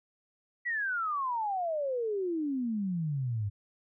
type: exponential sweep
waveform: sine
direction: down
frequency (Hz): 1975.5 to 98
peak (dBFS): -29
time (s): 0.65-3.5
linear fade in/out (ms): 20
effects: none